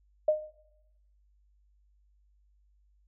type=tone with exponential decay; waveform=sine; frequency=614 Hz; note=D#5; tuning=23 cents flat; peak=-18 dBFS; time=0.28-0.51 s; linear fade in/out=5 ms; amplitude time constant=48 ms; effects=noise-tail reverb RT60 0.9 s tail -19 dB re dry + added 50 Hz sine -63 dBFS peak until 3.07 s